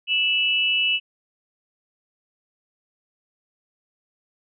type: tone pair together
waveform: sine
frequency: 2637 / 2938 Hz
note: E7 / F#7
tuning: 0 / -13 cents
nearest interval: major second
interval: 187 cents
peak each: -21 dBFS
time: 0.07-1 s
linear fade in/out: 50 ms
effects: none